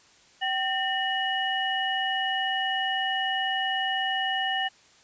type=tone cluster; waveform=sine; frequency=767 / 1811 / 2917 Hz; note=G5 / A6 / F#7; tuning=-38 / +49 / -25 cents; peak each=-29 dBFS; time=0.41-4.69 s; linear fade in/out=20 ms; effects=white hiss -57 dBFS RMS until 5.03 s + resampled to 16000 Hz